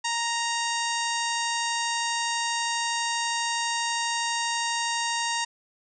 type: harmonic tone with a mistuned harmonic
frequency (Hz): 932.3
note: A#5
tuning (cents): 0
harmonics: 1 / 2 / 3 / 4 / 5 / 6 / 7 / 8 / 9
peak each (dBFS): -29 / -32 / -34 / -35 / -36 / -37 / -37 / -38 / -39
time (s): 0.04-5.45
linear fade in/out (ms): 10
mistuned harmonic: 8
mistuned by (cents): -64
effects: none